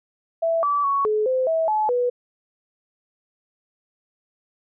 sine tone with pitch steps, 661 / 1154 / 1114 / 427.4 / 516 / 649 / 858 / 490.5 Hz, E5 / D6 / C#6 / G#4 / C5 / E5 / A5 / B4, +5 / -31 / +8 / +50 / -24 / -27 / -44 / -12 cents, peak -18 dBFS, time 0.42-2.1 s, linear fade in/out 10 ms, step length 210 ms, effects none

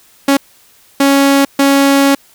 sawtooth tone bursts at uneven times, 277.2 Hz, C#4, in tune, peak -3 dBFS, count 3, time 0.28-0.37 / 1-1.45 / 1.59-2.15 s, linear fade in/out 5 ms, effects white hiss -47 dBFS RMS until 2.34 s

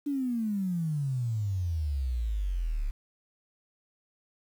sine exponential sweep, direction down, 293.7 to 34 Hz, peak -27 dBFS, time 0.06-2.91 s, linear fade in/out 10 ms, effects 9-bit

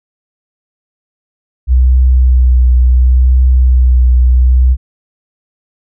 sine tone with vibrato, 62.8 Hz, B1, 30 cents sharp, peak -4 dBFS, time 1.67-4.77 s, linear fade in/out 50 ms, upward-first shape triangle, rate 0.71 Hz, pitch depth 28 cents each way, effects none

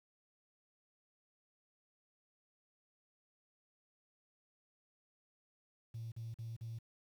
triangle tone bursts, 114.2 Hz, A#2, 35 cents flat, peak -38 dBFS, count 4, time 5.94-6.789 s, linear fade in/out 10 ms, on 180 ms, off 43 ms, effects tanh soft clip ceiling -39 dBFS + 11-bit

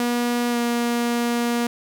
sawtooth tone with pitch glide, 240.7 to 237.7 Hz, B3 to A#3, -44 to +34 cents, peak -16 dBFS, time 0-1.67 s, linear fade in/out 2 ms, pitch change -22 cents, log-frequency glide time 0.5-0.57 s, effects none

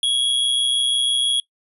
square tone with amplitude modulation, 3322 Hz, G#7, in tune, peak -15 dBFS, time 0.03-1.4 s, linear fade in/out 2 ms, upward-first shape sine, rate 126 Hz, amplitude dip 50%, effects noise-tail reverb RT60 0.1 s tail -22 dB re dry + resampled to 32000 Hz

